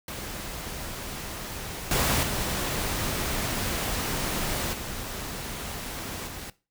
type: noise with level steps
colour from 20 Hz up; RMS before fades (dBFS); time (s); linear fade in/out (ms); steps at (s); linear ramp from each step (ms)
pink; -36 / -24 / -29 / -35 / -38; 0.08-6.5; 2; 1.91 / 2.23 / 4.73 / 6.27; 2
effects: noise-tail reverb RT60 0.3 s tail -19 dB re dry